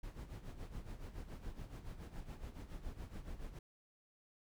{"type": "noise with tremolo", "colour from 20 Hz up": "brown", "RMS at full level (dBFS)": -45, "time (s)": [0.03, 3.59], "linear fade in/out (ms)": 5, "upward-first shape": "sine", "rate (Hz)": 7.1, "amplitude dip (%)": 70, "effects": []}